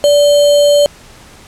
sine tone with sample-and-hold, 580 Hz, D5, 22 cents flat, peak -5 dBFS, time 0.04-0.86 s, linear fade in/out 0 ms, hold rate 3675 Hz, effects pink hiss -39 dBFS RMS until 1.47 s + low-pass 10000 Hz 12 dB/octave

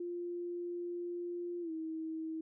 sine tone with pitch glide, 349.2 to 320.2 Hz, F4 to D#4, 0 to +50 cents, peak -37 dBFS, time 0-2.41 s, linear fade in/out 5 ms, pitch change -150 cents, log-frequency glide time 1.61-1.71 s, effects none

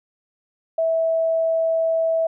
sine tone, 653 Hz, E5, 17 cents flat, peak -17 dBFS, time 0.78-2.27 s, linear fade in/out 5 ms, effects none

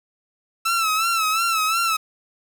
sawtooth tone with vibrato, 1318.5 Hz, E6, in tune, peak -15 dBFS, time 0.65-1.97 s, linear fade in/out 10 ms, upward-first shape sine, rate 2.8 Hz, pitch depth 72 cents each way, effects 7-bit

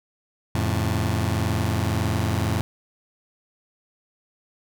sawtooth chord, F augmented, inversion none, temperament just, 87.31 / 109.13 / 136.42 Hz, F2 / A2 / C#3, 0 / -14 / -27 cents, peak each -21 / -20 / -26 dBFS, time 0.55-2.61 s, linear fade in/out 0 ms, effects none

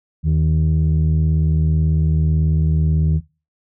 sine tone pair together, 79 / 157.18 Hz, D#2 / D#3, +27 / +18 cents, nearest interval octave, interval 1191 cents, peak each -14 dBFS, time 0.23-3.21 s, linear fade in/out 50 ms, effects noise-tail reverb RT60 0.3 s tail -20 dB re dry + tanh soft clip ceiling -10 dBFS

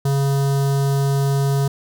square tone with notch filter, 138.59 Hz, C#3, in tune, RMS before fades -18 dBFS, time 0.05-1.68 s, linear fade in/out 5 ms, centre 2300 Hz, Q 0.82, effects none

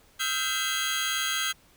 25% pulse tone cluster, 1282 / 1380 / 1567 / 2027 / 3278 Hz, E6 / F6 / G6 / B6 / G#7, -49 / -21 / -1 / +45 / -23 cents, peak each -31 / -33 / -28 / -30 / -27 dBFS, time 0.19-1.53 s, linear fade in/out 20 ms, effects pink hiss -59 dBFS RMS until 1.76 s

